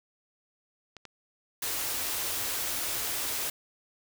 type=clicks; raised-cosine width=0.2 ms; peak=-27 dBFS; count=4; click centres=0.967 / 1.053 / 2.717 / 2.956 s
type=band-stop noise; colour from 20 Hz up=white; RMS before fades=-32 dBFS; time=1.62-3.5 s; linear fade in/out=5 ms; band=150 to 240 Hz; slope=96 dB/octave
effects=none